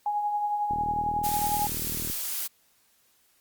sine tone with tremolo, 830 Hz, G#5, 1 cent flat, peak -23 dBFS, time 0.06-1.67 s, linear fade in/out 2 ms, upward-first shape triangle, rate 11 Hz, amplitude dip 45%
click train, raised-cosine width 3 ms, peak -24 dBFS, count 56, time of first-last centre 0.71-2.099 s, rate 39.6 Hz
blue noise, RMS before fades -31 dBFS, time 1.23-2.48 s, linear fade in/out 20 ms
effects white hiss -65 dBFS RMS until 3.4 s + Opus 48 kbps

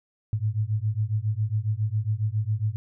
sine beating tone pair, 103.83 / 111.13 Hz, G#2 / A2, 0 / +18 cents, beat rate 7.3 Hz, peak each -26 dBFS, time 0.33-2.76 s, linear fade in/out 0 ms, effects none

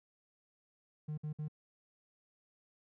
triangle tone bursts, 151.9 Hz, D#3, 41 cents flat, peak -34 dBFS, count 3, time 1.08-1.483 s, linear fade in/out 10 ms, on 97 ms, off 56 ms, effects tanh soft clip ceiling -30 dBFS

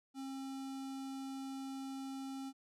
square tone with notch filter, 268.7 Hz, C4, 46 cents sharp, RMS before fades -44 dBFS, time 0.14-2.53 s, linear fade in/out 50 ms, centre 2000 Hz, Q 1.5, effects low-pass 11000 Hz 12 dB/octave

